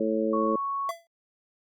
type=harmonic tone; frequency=110 Hz; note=A2; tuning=in tune; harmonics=2 / 3 / 4 / 5; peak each=-29 / -29 / -29 / -29 dBFS; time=0-0.56 s; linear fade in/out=5 ms
type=tone; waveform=sine; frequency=1109 Hz; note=C#6; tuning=in tune; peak=-27 dBFS; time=0.33-0.91 s; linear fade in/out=5 ms
type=tone with exponential decay; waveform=square; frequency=673 Hz; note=E5; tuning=36 cents sharp; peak=-30 dBFS; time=0.89-1.07 s; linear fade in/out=1 ms; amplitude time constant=38 ms
effects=Opus 48 kbps